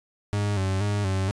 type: tone with vibrato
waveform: 40% pulse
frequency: 99.1 Hz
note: G2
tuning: 19 cents sharp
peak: -22 dBFS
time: 0.33-1.31 s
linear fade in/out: 0 ms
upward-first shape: square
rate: 2.1 Hz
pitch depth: 62 cents each way
effects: resampled to 22050 Hz